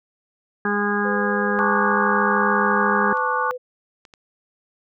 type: harmonic tone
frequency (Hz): 205.1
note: G#3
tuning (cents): -21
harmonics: 1 / 2 / 4 / 5 / 6 / 7 / 8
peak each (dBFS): -24 / -25 / -29 / -32 / -28 / -33 / -24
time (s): 0.65-3.13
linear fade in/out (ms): 2
type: tone with pitch glide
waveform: sine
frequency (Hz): 507 to 500.6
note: B4 to B4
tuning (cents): +45 to +23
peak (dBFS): -27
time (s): 1.04-3.58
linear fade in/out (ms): 20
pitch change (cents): -22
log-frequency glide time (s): 3.14-3.29
type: chord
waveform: sine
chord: D major seventh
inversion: second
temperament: just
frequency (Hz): 881 / 1101.2 / 1174.7 / 1468.3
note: A5 / C#6 / D6 / F#6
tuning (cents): +2 / -12 / 0 / -14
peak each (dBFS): -25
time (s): 1.59-3.51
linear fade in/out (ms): 0
type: clicks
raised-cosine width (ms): 0.2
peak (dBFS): -28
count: 3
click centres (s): 3.172 / 4.052 / 4.138
effects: none